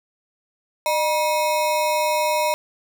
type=ring-modulated tone; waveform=square; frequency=784 Hz; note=G5; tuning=in tune; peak=-16 dBFS; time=0.86-2.54 s; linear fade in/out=0 ms; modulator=176 Hz; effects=none